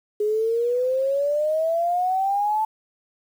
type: exponential sweep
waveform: sine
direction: up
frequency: 415.3 to 880 Hz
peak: -19 dBFS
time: 0.2-2.65 s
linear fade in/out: 5 ms
effects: 8-bit